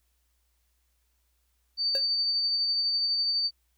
sine tone with tremolo, 4590 Hz, D8, 40 cents flat, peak -23 dBFS, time 1.77-3.51 s, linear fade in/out 50 ms, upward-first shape sine, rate 12 Hz, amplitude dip 25%
square tone with exponential decay, 542 Hz, C#5, 39 cents flat, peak -30 dBFS, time 1.95-2.05 s, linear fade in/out 1 ms, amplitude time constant 21 ms
effects added 60 Hz sine -70 dBFS peak until 3.77 s + white hiss -75 dBFS RMS until 3.77 s

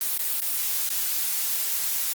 blue noise with dropouts, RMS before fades -26 dBFS, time 0.01-2.13 s, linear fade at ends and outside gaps 1 ms, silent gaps 0.178-0.192 / 0.403-0.418 / 0.89-0.902 s, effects Opus 32 kbps

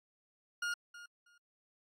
40% pulse tone with echo, 1423 Hz, F6, 32 cents sharp, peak -33 dBFS, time 0.62-0.74 s, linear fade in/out 5 ms, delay 320 ms, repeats 2, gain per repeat -15 dB, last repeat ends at 1.38 s, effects low-pass 8000 Hz 12 dB/octave + AAC 48 kbps

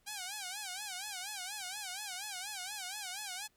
5% pulse tone with vibrato, 784 Hz, G5, in tune, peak -28 dBFS, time 0.06-3.48 s, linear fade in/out 20 ms, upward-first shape sine, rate 4.2 Hz, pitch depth 150 cents each way, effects pink hiss -73 dBFS RMS until 3.56 s

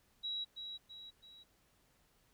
sine tone with echo, 3877 Hz, B7, 33 cents flat, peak -37 dBFS, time 0.23-0.45 s, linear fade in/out 20 ms, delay 330 ms, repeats 3, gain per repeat -6 dB, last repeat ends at 1.44 s, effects pink hiss -72 dBFS RMS until 2.33 s

